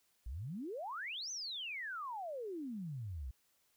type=exponential two-way sweep; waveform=sine; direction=up then down; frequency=51.91 to 6310 to 58.6 Hz; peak=-40 dBFS; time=0.26-3.31 s; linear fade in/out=5 ms; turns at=1.31 s; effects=white hiss -75 dBFS RMS until 3.76 s